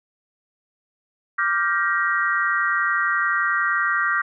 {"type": "chord", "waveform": "sine", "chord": "G minor seventh", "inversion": "second", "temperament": "equal with one note detuned", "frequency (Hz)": [1174.7, 1396.9, 1568, 1894], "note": ["D6", "F6", "G6", "Bb6"], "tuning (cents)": [0, 0, 0, 27], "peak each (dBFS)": -24, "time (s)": [1.38, 4.22], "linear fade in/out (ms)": 10, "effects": []}